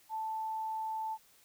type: tone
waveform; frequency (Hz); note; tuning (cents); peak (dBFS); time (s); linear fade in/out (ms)
sine; 880; A5; 0; -34; 0.09-1.18; 50
effects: white hiss -64 dBFS RMS until 1.44 s